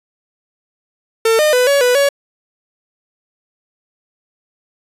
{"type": "tone with pitch steps", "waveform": "45% pulse", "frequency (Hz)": [450.5, 609, 498.8, 563, 494.3, 562], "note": ["A4", "D#5", "B4", "C#5", "B4", "C#5"], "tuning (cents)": [41, -37, 17, 27, 1, 24], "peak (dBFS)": -10, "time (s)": [1.25, 2.09], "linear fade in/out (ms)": 5, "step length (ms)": 140, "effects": ["resampled to 32000 Hz"]}